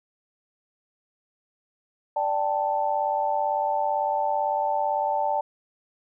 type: chord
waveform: sine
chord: D suspended fourth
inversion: none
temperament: just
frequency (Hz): 587.3 / 783.1 / 881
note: D5 / G5 / A5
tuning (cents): 0 / -2 / +2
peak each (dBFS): -28 / -27 / -25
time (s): 2.16-5.41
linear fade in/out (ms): 5
effects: none